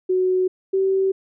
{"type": "tone pair in turn", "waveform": "sine", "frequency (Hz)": [370, 384.2], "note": ["F#4", "G4"], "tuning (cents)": [0, -35], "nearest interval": "minor second", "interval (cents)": 65, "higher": "second", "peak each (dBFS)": -16, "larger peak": "neither", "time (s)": [[0.09, 0.48], [0.73, 1.12]], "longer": "neither", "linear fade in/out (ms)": 10, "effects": []}